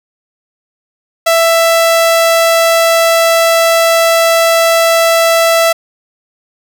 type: tone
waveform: sawtooth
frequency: 663 Hz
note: E5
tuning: 10 cents sharp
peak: -3 dBFS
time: 1.26-5.73 s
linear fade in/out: 10 ms
effects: none